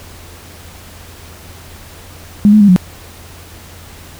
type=tone with pitch steps; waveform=sine; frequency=206.2 / 213 / 203.4 / 181.6 Hz; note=G#3 / G#3 / G#3 / F#3; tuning=-12 / +44 / -36 / -32 cents; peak=-3 dBFS; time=2.45-2.762 s; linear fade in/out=0 ms; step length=78 ms; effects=added 85 Hz sine -37 dBFS peak until 4.19 s + pink hiss -37 dBFS RMS until 4.19 s